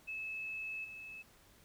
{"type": "tone with level steps", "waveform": "sine", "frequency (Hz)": 2600, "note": "E7", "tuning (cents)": -24, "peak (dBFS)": [-39, -46], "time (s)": [0.07, 1.23], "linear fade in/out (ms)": 20, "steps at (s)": 0.84, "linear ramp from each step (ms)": 10, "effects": ["pink hiss -64 dBFS RMS until 1.64 s"]}